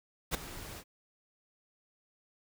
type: noise with ADSR envelope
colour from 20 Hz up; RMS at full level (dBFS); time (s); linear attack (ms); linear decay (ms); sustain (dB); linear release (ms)
pink; -29; 0.31-0.84; 35; 8; -16; 59
effects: none